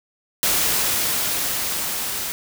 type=noise with level ramp; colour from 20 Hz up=white; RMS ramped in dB=-19 to -27 dBFS; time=0.43-2.32 s; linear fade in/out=0 ms; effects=none